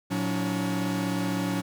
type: tone cluster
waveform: 45% pulse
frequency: 114.6 / 181.8 / 284 / 320.2 Hz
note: A#2 / F#3 / C#4 / D#4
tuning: -29 / -30 / +42 / +50 cents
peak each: -35 / -29 / -30 / -37 dBFS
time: 0.1-1.62 s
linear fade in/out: 20 ms
effects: none